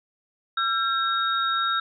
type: tone cluster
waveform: sine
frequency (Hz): 1349 / 1597 / 3743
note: E6 / G6 / A#7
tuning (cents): +40 / +32 / +6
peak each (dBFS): -23 / -30 / -28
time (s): 0.57-1.8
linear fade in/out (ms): 5
effects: none